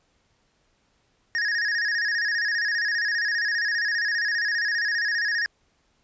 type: tone with vibrato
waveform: square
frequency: 1760 Hz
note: A6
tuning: in tune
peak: -23 dBFS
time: 1.35-5.46 s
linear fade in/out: 0 ms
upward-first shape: square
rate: 15 Hz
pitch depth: 86 cents each way
effects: pink hiss -67 dBFS RMS until 6.03 s + resampled to 16000 Hz